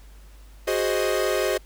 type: chord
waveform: 45% pulse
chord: Ab dominant seventh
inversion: third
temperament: equal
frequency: 370 / 415.3 / 523.3 / 622.3 Hz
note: Gb4 / Ab4 / C5 / Eb5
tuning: 0 / 0 / 0 / 0 cents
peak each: -27 dBFS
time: 0.67-1.58 s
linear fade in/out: 10 ms
effects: added 50 Hz sine -44 dBFS peak until 1.65 s + pink hiss -56 dBFS RMS until 1.65 s